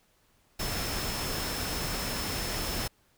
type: tone in noise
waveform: sine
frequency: 5280 Hz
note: E8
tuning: 2 cents sharp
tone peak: -39 dBFS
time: 0.59-2.88 s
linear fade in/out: 10 ms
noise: pink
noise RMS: -33 dBFS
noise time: 0.59-2.88 s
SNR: -9 dB
effects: pink hiss -67 dBFS RMS until 3.17 s